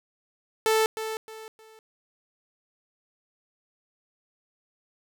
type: tone with echo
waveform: sawtooth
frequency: 440 Hz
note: A4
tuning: in tune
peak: -16 dBFS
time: 0.66-0.86 s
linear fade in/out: 0 ms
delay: 310 ms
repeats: 3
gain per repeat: -10 dB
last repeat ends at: 1.79 s
effects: none